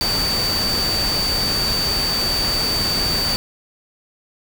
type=tone in noise; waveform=sine; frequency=4595 Hz; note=D8; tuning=39 cents flat; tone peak=-19 dBFS; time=0.01-3.36 s; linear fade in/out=0 ms; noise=pink; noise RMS=-24 dBFS; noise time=0.01-3.36 s; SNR=+2 dB; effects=none